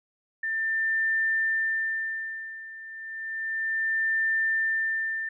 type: tone with tremolo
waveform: sine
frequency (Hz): 1790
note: A6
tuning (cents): +29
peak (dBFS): -22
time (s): 0.43-5.29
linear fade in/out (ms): 5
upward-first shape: sine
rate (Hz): 0.32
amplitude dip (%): 85
effects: none